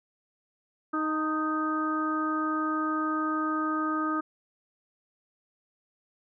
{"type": "harmonic tone with a mistuned harmonic", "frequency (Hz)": 311.1, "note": "D#4", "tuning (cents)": 0, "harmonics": [1, 2, 3, 4, 5], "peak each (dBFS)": [-29, -40, -41, -29, -38], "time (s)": [0.93, 4.21], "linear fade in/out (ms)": 10, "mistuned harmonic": 3, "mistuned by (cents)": -35, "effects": []}